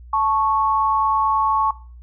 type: tone pair together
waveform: sine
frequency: 875.9 / 1105 Hz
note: A5 / C#6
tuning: -8 / -6 cents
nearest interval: major third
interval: 402 cents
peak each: -20 / -18 dBFS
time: 0.13-1.71 s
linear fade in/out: 5 ms
effects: noise-tail reverb RT60 0.4 s tail -18 dB re dry + added 60 Hz sine -38 dBFS peak until 2.02 s